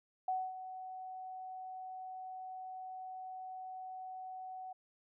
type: tone with ADSR envelope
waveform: sine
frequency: 748 Hz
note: F#5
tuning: 19 cents sharp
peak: -31 dBFS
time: 0.28-4.73 s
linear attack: 4 ms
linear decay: 240 ms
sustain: -12 dB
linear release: 8 ms
effects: none